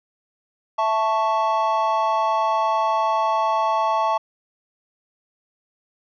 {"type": "chord", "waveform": "triangle", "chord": "A major", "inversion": "second", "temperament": "equal", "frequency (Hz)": [659.3, 880, 1108.7], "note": ["E5", "A5", "C#6"], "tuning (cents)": [0, 0, 0], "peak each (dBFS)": [-22, -19, -21], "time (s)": [0.78, 4.18], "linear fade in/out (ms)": 10, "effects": ["resampled to 16000 Hz"]}